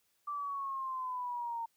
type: exponential sweep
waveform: sine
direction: down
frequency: 1174.7 to 915 Hz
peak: -35 dBFS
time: 0.27-1.66 s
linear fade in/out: 10 ms
effects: white hiss -75 dBFS RMS until 1.76 s